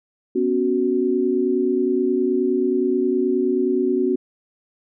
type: chord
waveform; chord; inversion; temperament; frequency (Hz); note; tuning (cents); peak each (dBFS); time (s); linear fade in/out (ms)
sine; B suspended second; none; equal with one note detuned; 247.7 / 277.2 / 370; B3 / C#4 / F#4; +5 / 0 / 0; -23 / -23 / -19; 0.35-4.16; 10
effects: none